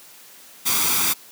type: noise with comb filter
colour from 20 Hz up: white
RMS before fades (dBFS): -20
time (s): 0.65-1.14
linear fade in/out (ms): 20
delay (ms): 0.85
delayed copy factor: +0.6
effects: white hiss -46 dBFS RMS until 1.31 s + high-pass 150 Hz 12 dB/octave